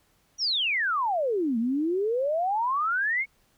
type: exponential two-way sweep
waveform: sine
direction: down then up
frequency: 5920 to 220.4 to 2247 Hz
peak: -23 dBFS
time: 0.38-3.26 s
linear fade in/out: 50 ms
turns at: 1.58 s
effects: pink hiss -66 dBFS RMS until 3.57 s